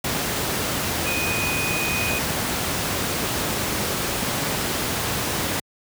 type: tone in noise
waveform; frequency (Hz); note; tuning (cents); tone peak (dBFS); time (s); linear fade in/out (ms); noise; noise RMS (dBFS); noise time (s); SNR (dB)
sine; 2489; D#7; 0; -25; 1.06-2.19; 5; pink; -24; 0.04-5.6; -4
effects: high-pass 80 Hz 12 dB/octave